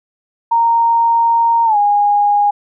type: tone with pitch glide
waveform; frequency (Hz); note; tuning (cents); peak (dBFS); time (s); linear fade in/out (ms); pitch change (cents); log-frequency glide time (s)
sine; 927 to 821.1; A#5 to G#5; -10 to -20; -9; 0.51-2.51; 10; -210; 1.65-1.77
effects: none